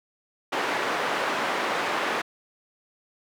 white band-pass noise, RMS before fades -27 dBFS, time 0.52-2.22 s, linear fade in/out 10 ms, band 310 to 1600 Hz, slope 12 dB/octave, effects none

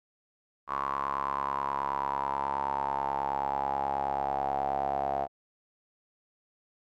sawtooth tone with band-pass filter sweep, 69.3 Hz, C#2, in tune, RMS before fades -31 dBFS, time 0.67-5.28 s, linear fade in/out 50 ms, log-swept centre 1100 to 720 Hz, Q 9.6, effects none

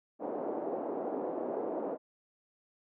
white band-pass noise, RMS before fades -36 dBFS, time 0.19-1.98 s, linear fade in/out 50 ms, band 270 to 660 Hz, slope 24 dB/octave, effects none

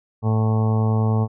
harmonic tone, 110 Hz, A2, in tune, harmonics 1 / 2 / 3 / 4 / 5 / 6 / 7 / 8 / 9 / 10, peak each -17 / -24 / -37 / -29 / -36 / -36 / -34 / -34 / -41 / -36 dBFS, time 0.22-1.28 s, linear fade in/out 50 ms, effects none

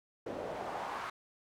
pink noise with band-pass filter sweep, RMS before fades -40 dBFS, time 0.26-1.1 s, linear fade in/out 5 ms, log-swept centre 440 to 1200 Hz, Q 2.1, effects none

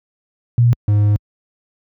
sine / triangle tone pair in turn, 119.4 / 103.72 Hz, A#2 / G#2, +42 / -2 cents, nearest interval major second, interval 244 cents, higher first, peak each -8 dBFS, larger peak neither, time 0.58-0.73 / 0.88-1.16 s, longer second, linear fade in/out 0 ms, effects high-pass 60 Hz 12 dB/octave

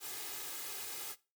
white noise with comb filter, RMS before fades -43 dBFS, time 0-1.16 s, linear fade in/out 50 ms, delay 2.4 ms, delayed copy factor +0.7, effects noise-tail reverb RT60 0.3 s tail -19 dB re dry + high-pass 150 Hz 12 dB/octave

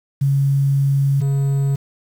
sine / triangle tone pair in turn, 138.59 / 138.59 Hz, C#3 / C#3, 0 / 0 cents, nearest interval unison, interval 0 cents, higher neither, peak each -13 dBFS, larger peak neither, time 0.21-1.21 / 1.21-1.76 s, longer first, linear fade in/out 10 ms, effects 7-bit

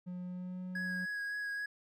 triangle tone with pitch glide, 179.8 to 182.94 Hz, F#3 to F#3, -49 to -19 cents, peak -37 dBFS, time 0.06-1.06 s, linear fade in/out 20 ms, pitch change +30 cents, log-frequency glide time 0.26-0.61 s
triangle tone with vibrato, 1659 Hz, G#6, 2 cents flat, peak -34 dBFS, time 0.75-1.66 s, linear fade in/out 5 ms, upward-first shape sine, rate 3.6 Hz, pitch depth 15 cents each way
effects none

